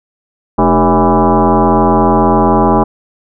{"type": "tone with frequency modulation", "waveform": "sine", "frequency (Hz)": 301.5, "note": "D4", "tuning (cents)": 46, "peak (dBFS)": -6, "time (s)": [0.58, 2.84], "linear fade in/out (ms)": 10, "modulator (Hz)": 173, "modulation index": 4.4, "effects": []}